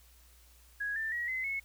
sine tone with pitch steps, 1661.2 / 1780.4 / 1908.2 / 2045 / 2192 Hz, G#6 / A6 / A#6 / C7 / C#7, 0 / +20 / +40 / -40 / -20 cents, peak -32 dBFS, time 0.8-1.6 s, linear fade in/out 10 ms, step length 160 ms, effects added 60 Hz sine -59 dBFS peak until 1.64 s + white hiss -63 dBFS RMS until 1.64 s

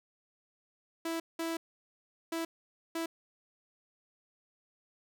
sawtooth tone bursts at uneven times, 329.6 Hz, E4, in tune, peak -29 dBFS, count 4, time 1.05-1.2 / 1.39-1.57 / 2.32-2.45 / 2.95-3.06 s, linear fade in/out 5 ms, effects none

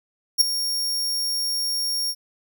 sawtooth tone with ADSR envelope, 5550 Hz, F8, 12 cents flat, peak -7 dBFS, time 0.38-2.15 s, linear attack 31 ms, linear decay 6 ms, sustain -13 dB, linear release 53 ms, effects none

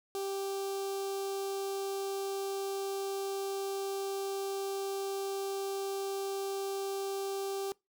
sawtooth tone with notch filter, 392 Hz, G4, in tune, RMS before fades -36 dBFS, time 0.15-7.72 s, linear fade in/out 0 ms, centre 1900 Hz, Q 0.72, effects noise-tail reverb RT60 0.2 s tail -23 dB re dry

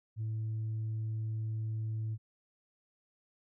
sine tone, 110 Hz, A2, in tune, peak -31 dBFS, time 0.16-2.18 s, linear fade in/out 50 ms, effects tanh soft clip ceiling -31 dBFS

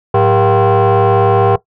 sine tone with frequency modulation, 184.1 Hz, F#3, 8 cents flat, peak -5 dBFS, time 0.14-1.56 s, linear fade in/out 5 ms, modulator 292 Hz, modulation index 2.7, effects noise-tail reverb RT60 0.1 s tail -17 dB re dry + tanh soft clip ceiling -6 dBFS

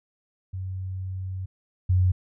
sine tone pair in turn, 93.8 / 91.71 Hz, F#2 / F#2, +24 / -15 cents, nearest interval unison, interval 39 cents, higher first, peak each -29 / -17 dBFS, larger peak second, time 0.53-1.46 / 1.89-2.12 s, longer first, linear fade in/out 10 ms, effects none

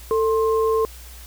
sine tone pair together, 445.2 / 1057.7 Hz, A4 / C6, +20 / +18 cents, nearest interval octave + minor third, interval 1498 cents, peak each -17 / -24 dBFS, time 0.11-0.85 s, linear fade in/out 0 ms, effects added 60 Hz sine -39 dBFS peak until 1.26 s + white hiss -44 dBFS RMS until 1.26 s

